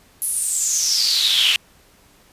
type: noise with high-pass filter sweep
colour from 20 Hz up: brown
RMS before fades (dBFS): -19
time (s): 0.22-1.56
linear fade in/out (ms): 0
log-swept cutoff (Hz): 11000 to 2800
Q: 8
effects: pink hiss -53 dBFS RMS until 2.32 s + resampled to 32000 Hz